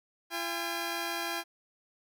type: tone pair together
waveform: 10% pulse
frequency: 340 / 808.7 Hz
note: F4 / G#5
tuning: -46 / -46 cents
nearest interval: octave + minor third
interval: 1500 cents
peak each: -27 dBFS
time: 0.3-1.44 s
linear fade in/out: 50 ms
effects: none